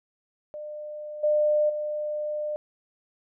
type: tone with level steps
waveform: sine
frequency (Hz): 601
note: D5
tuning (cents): +40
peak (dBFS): -34 / -19 / -27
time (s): 0.54-2.56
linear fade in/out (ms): 0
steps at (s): 1.23 / 1.69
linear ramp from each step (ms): 10
effects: none

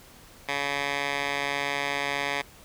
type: tone with band-pass filter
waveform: 10% pulse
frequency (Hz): 141.5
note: C#3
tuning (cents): +36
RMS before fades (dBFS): -29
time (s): 0.48-2.42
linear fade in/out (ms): 10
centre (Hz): 2200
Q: 1.1
effects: pink hiss -51 dBFS RMS until 2.64 s

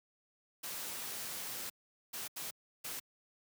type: noise bursts at uneven times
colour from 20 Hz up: white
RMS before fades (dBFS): -42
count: 4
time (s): 0.63-1.7 / 2.13-2.28 / 2.36-2.51 / 2.84-3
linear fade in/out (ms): 10
effects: high-pass 100 Hz 12 dB/octave

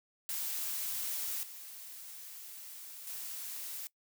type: noise with level steps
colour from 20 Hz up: blue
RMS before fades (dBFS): -37 / -48 / -42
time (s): 0.29-3.87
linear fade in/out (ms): 0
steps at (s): 1.43 / 3.07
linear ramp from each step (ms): 2
effects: noise-tail reverb RT60 0.1 s tail -20 dB re dry

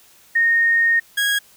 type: tone pair in turn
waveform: sine / 30% pulse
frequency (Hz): 1849 / 1647.3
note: A#6 / G#6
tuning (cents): -15 / -15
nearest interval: major second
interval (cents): 200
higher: first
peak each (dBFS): -13 / -14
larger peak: first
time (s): 0.35-1 / 1.17-1.39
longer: first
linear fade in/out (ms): 10
effects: white hiss -51 dBFS RMS until 1.56 s

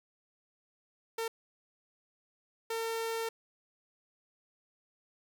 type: tone bursts at uneven times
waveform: sawtooth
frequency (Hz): 453.7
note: A#4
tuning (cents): -47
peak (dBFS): -29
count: 2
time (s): 1.18-1.28 / 2.7-3.29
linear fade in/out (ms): 5
effects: none

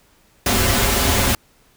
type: noise with comb filter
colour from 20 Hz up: pink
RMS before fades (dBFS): -17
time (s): 0.46-1.35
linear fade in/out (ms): 2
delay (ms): 6.4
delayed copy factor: -0.95
effects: pink hiss -56 dBFS RMS until 1.76 s

